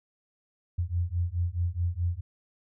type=beating tone pair; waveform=sine; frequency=85 / 89.7 Hz; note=F2 / F2; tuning=-46 / +47 cents; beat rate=4.7 Hz; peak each=-29 dBFS; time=0.78-2.21 s; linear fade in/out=10 ms; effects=none